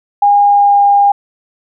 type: tone with pitch glide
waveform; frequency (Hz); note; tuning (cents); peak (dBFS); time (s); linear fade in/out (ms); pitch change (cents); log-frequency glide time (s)
sine; 814 to 807.4; G#5 to G#5; -35 to -49; -5; 0.22-1.12; 5; -14; 0.42-0.84
effects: none